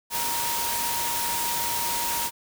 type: tone in noise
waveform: sine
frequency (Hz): 940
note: A#5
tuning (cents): +14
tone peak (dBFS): -30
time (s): 0.1-2.31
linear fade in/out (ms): 50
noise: white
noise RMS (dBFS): -28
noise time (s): 0.1-2.31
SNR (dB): -5
effects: none